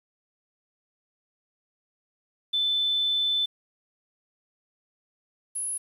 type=tone pair in turn; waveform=sine; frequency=3520 / 10548 Hz; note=A7 / E9; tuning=0 / 0 cents; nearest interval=octave + perfect fifth; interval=1900 cents; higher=second; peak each=-22 / -28 dBFS; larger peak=first; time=2.53-3.46 / 5.55-5.78 s; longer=first; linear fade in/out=10 ms; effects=9-bit